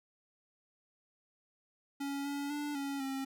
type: tone with pitch steps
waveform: square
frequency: 279.7 / 283.5 / 292.9 / 278.5 / 269.2 Hz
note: C#4 / C#4 / D4 / C#4 / C4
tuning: +16 / +39 / -5 / +8 / +49 cents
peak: -36 dBFS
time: 2-3.25 s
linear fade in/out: 10 ms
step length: 250 ms
effects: none